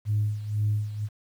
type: tone with tremolo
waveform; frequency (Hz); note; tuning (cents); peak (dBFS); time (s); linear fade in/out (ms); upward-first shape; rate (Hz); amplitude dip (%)
sine; 105.4; G#2; +26; -20; 0.05-1.09; 50; sine; 2; 75
effects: tanh soft clip ceiling -17 dBFS + 9-bit